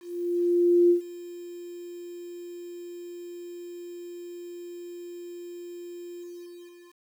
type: tone with ADSR envelope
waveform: sine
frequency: 349.2 Hz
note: F4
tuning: in tune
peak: -15 dBFS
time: 0-7.03 s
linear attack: 900 ms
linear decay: 110 ms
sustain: -22 dB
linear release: 820 ms
effects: 9-bit